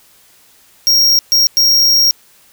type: tone bursts at uneven times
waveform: square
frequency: 5588 Hz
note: F8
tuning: in tune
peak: -8 dBFS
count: 3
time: 0.87-1.19 / 1.32-1.47 / 1.57-2.11 s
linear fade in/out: 0 ms
effects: white hiss -48 dBFS RMS until 2.52 s